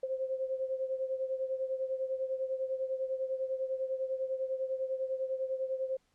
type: beating tone pair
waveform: sine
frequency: 523.3 / 533.3 Hz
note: C5 / C5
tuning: 0 / +33 cents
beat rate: 10 Hz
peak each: -33 / -38 dBFS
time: 0.03-5.97 s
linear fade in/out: 5 ms
effects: pink hiss -74 dBFS RMS until 6.14 s + low-pass 9000 Hz 12 dB/octave